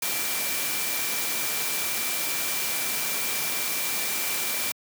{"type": "tone in noise", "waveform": "sine", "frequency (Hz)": 2349, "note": "D7", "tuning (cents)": 0, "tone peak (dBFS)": -35, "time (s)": [0.02, 4.72], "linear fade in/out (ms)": 5, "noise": "white", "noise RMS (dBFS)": -28, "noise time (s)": [0.02, 4.72], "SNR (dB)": -10, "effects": ["high-pass 150 Hz 12 dB/octave"]}